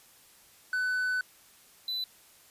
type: tone pair in turn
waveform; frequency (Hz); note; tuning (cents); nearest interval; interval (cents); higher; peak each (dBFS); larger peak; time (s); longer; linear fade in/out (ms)
triangle; 1500 / 3995; F#6 / B7; +23 / +19; octave + perfect fourth; 1696; second; -25 / -29; first; 0.73-1.21 / 1.88-2.04; first; 2
effects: white hiss -58 dBFS RMS until 2.5 s + resampled to 32000 Hz

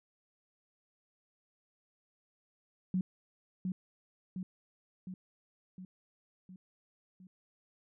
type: tone with echo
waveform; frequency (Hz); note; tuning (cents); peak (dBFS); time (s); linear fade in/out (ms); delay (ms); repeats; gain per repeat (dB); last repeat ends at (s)
sine; 185; F#3; 0; -28; 2.94-3.01; 2; 710; 6; -4; 7.27
effects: none

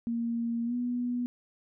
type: tone with pitch glide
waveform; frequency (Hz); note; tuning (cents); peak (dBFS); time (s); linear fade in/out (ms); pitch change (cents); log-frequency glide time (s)
sine; 233.1 to 244.3; A#3 to B3; 0 to -19; -28; 0.07-1.26; 0; +81; 0.65-0.74
effects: none

